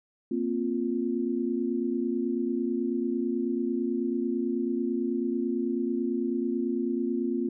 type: chord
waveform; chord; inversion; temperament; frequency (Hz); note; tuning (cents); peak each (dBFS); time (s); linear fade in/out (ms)
sine; Bb suspended second; none; just; 233.1 / 262.2 / 349.6; Bb3 / C4 / F4; 0 / +4 / +2; -30; 0.31-7.49; 5
effects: none